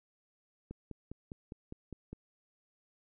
click train, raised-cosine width 3 ms, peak -30 dBFS, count 8, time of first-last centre 0.71-2.13 s, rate 4.93 Hz, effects none

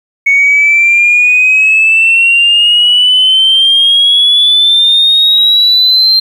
sine exponential sweep, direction up, 2214 to 4166 Hz, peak -3 dBFS, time 0.26-6.2 s, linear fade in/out 10 ms, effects tanh soft clip ceiling 0 dBFS + 7-bit

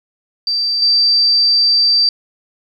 sine tone with level steps, 4669 Hz, D8, 11 cents flat, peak -14 / -9 dBFS, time 0.47-2.09 s, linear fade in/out 2 ms, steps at 0.82 s, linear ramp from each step 2 ms, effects 8-bit

